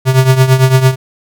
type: tone with tremolo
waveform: square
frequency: 130.81 Hz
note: C3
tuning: in tune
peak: -3 dBFS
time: 0.05-0.96 s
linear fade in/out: 50 ms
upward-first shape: triangle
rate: 8.9 Hz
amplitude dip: 80%
effects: none